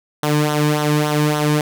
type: tone with flanger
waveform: sawtooth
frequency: 149.9 Hz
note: D3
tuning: 36 cents sharp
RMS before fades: -17 dBFS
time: 0.23-1.61 s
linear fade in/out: 2 ms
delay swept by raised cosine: 0.41 to 1.51 ms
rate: 3.5 Hz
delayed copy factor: -0.65
effects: none